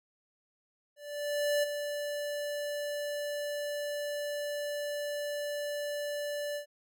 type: tone with ADSR envelope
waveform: square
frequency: 584 Hz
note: D5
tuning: 10 cents flat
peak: -26 dBFS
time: 0.96-6.66 s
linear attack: 670 ms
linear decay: 16 ms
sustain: -8 dB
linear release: 100 ms
effects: none